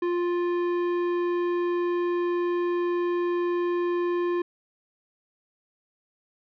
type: tone with tanh clipping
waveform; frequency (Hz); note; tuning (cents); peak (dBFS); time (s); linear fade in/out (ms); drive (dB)
sine; 350.1; F4; +4; -25; 0.02-4.42; 5; 13
effects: none